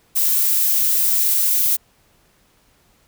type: noise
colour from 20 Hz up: violet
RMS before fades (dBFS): -17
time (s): 0.15-1.77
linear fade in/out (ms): 20
effects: pink hiss -58 dBFS RMS until 3.07 s